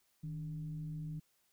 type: tone with frequency modulation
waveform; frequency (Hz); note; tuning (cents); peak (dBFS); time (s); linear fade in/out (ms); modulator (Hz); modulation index
sine; 155.56; D#3; 0; -39; 0.23-1.2; 10; 132; 0.35
effects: white hiss -75 dBFS RMS until 1.52 s